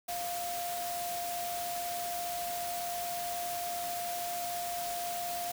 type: tone in noise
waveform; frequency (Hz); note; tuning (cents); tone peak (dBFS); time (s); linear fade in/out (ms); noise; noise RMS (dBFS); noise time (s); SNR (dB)
sine; 700; F5; +4; -35; 0.08-5.52; 10; white; -40; 0.08-5.52; +2
effects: none